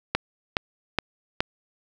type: click train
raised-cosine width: 0.3 ms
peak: -5 dBFS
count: 4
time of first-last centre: 0.15-1.405 s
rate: 2.39 Hz
effects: none